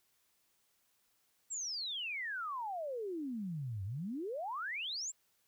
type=exponential two-way sweep; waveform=sine; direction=down then up; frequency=7800 to 92 to 7800 Hz; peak=-37 dBFS; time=1.5-5.12 s; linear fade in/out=20 ms; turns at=3.84 s; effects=white hiss -75 dBFS RMS until 5.47 s